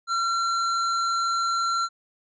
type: tone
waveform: square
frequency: 1363 Hz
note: F6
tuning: 43 cents flat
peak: -23 dBFS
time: 0.07-1.89 s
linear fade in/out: 50 ms
effects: resampled to 16000 Hz